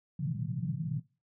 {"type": "band-pass noise", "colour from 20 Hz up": "pink", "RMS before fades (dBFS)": -34, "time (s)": [0.19, 1], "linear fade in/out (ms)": 5, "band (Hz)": [130, 170], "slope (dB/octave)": 48, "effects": ["noise-tail reverb RT60 0.3 s tail -19 dB re dry"]}